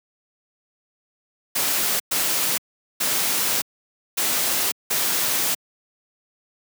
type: noise bursts at uneven times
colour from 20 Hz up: white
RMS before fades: -22 dBFS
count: 5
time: 1.55-2 / 2.11-2.58 / 3-3.62 / 4.17-4.72 / 4.9-5.55 s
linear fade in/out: 10 ms
effects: high-pass 150 Hz 12 dB/octave